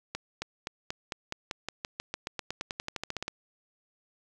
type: accelerating click train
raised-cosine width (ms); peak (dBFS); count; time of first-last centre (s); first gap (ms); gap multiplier
0.2; -16; 24; 0.15-3.28; 270; 0.93
effects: none